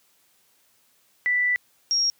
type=tone pair in turn; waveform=sine; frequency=1975.5 / 5588 Hz; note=B6 / F8; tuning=0 / 0 cents; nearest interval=octave + tritone; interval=1800 cents; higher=second; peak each=-19 dBFS; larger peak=neither; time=1.26-1.56 / 1.91-2.1 s; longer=first; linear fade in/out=0 ms; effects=white hiss -63 dBFS RMS until 2.19 s + high-pass 80 Hz 12 dB/octave